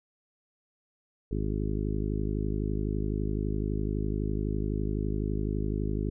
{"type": "harmonic tone", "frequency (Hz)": 51.91, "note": "G#1", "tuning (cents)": 0, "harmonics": [1, 2, 3, 4, 5, 6, 7, 8], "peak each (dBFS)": [-31, -34, -36, -37, -38, -39, -39, -40], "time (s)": [1.31, 6.1], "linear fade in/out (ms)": 5, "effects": []}